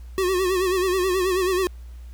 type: tone with vibrato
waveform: square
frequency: 370.8 Hz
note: F#4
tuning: 4 cents sharp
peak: -20 dBFS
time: 0.18-1.67 s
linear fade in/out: 0 ms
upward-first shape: sine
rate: 9.3 Hz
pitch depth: 74 cents each way
effects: added 60 Hz sine -36 dBFS peak until 2.13 s + pink hiss -58 dBFS RMS until 2.13 s